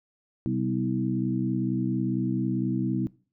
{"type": "harmonic tone with a mistuned harmonic", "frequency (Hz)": 64.3, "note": "C2", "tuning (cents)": -30, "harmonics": [2, 3, 4, 5], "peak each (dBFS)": [-30, -30, -30, -30], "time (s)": [0.46, 3.07], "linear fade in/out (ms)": 0, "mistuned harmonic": 4, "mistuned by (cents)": -44, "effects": ["noise-tail reverb RT60 0.4 s tail -21 dB re dry"]}